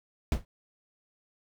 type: noise with exponential decay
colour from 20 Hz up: brown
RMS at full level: -20 dBFS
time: 0.32-0.45 s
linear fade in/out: 1 ms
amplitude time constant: 27 ms
effects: none